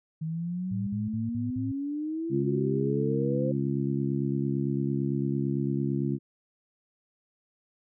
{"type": "exponential sweep", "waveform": "sine", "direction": "up", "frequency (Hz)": [156.7, 523.3], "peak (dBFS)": -29, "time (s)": [0.21, 3.52], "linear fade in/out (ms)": 10}
{"type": "tone bursts", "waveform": "sine", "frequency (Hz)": 110, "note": "A2", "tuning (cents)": 0, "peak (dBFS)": -31, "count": 5, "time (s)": [0.71, 1.718], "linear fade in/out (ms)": 5, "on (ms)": 160, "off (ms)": 52}
{"type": "harmonic tone", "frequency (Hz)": 68.9, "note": "C#2", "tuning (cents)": -10, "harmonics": [2, 3, 4, 5], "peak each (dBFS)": [-29, -31, -32, -33], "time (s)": [2.29, 6.19], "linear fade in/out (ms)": 50}
{"effects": []}